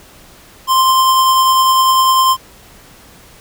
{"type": "tone with tremolo", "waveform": "square", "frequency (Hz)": 1046.5, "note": "C6", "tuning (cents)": 0, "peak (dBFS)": -8, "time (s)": [0.67, 2.37], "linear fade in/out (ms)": 50, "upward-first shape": "triangle", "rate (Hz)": 10, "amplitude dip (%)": 25, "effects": ["pink hiss -42 dBFS RMS until 3.4 s"]}